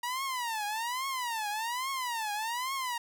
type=tone with vibrato; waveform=sawtooth; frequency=948 Hz; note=A#5; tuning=29 cents sharp; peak=-28 dBFS; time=0.03-2.98 s; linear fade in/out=5 ms; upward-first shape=triangle; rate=1.2 Hz; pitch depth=260 cents each way; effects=none